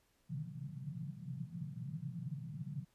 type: band-pass noise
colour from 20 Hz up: pink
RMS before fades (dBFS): -44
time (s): 0.29-2.85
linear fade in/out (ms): 20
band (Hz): 130 to 170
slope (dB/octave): 48
effects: pink hiss -75 dBFS RMS until 2.94 s + resampled to 32000 Hz